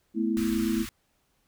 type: chord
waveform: sine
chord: A suspended second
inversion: none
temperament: equal with one note detuned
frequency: 218.6 / 246.9 / 329.6 Hz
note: A3 / B3 / E4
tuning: -11 / 0 / 0 cents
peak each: -27 / -30 / -28 dBFS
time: 0.14-0.86 s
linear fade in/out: 50 ms
type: band-stop noise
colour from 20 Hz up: pink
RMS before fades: -39 dBFS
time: 0.37-0.89 s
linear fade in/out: 0 ms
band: 130 to 1100 Hz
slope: 48 dB/octave
effects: pink hiss -71 dBFS RMS until 1.47 s